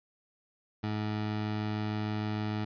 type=tone; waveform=20% pulse; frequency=106.5 Hz; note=G#2; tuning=44 cents sharp; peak=-26 dBFS; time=0.83-2.65 s; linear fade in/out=10 ms; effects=resampled to 11025 Hz